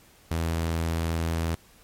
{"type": "tone", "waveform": "sawtooth", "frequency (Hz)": 82.41, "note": "E2", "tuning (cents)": 0, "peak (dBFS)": -21, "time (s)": [0.31, 1.55], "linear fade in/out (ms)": 0, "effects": ["pink hiss -56 dBFS RMS until 1.83 s", "MP3 64 kbps"]}